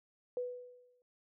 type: tone with exponential decay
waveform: sine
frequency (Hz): 494.3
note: B4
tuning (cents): +1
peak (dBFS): -32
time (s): 0.37-1.02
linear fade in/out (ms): 1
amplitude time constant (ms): 140
effects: none